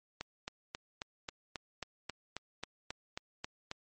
click train, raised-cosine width 0.2 ms, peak -21 dBFS, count 14, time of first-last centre 0.21-3.714 s, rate 3.71 Hz, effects MP3 32 kbps

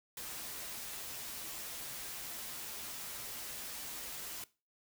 white noise with comb filter, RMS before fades -44 dBFS, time 0.17-4.44 s, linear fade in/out 2 ms, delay 11 ms, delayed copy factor -0.55, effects noise-tail reverb RT60 0.3 s tail -19 dB re dry

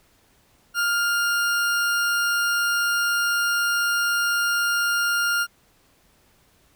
40% pulse tone, 1406 Hz, F6, 11 cents sharp, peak -19 dBFS, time 0.74-5.47 s, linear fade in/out 50 ms, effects pink hiss -60 dBFS RMS until 6.75 s

